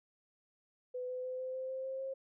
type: tone with pitch steps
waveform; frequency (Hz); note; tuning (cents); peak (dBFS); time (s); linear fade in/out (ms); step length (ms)
sine; 501 / 505.7 / 510.3 / 515.1 / 519.9 / 524.7 / 529.6 / 534.5; B4 / B4 / C5 / C5 / C5 / C5 / C5 / C5; +25 / +41 / -43 / -27 / -11 / +5 / +21 / +37; -37; 0.94-2.14; 10; 150
effects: none